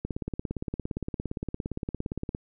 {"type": "click train", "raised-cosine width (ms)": 3, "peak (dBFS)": -18, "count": 41, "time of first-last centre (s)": [0.05, 2.349], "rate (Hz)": 17.4, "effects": []}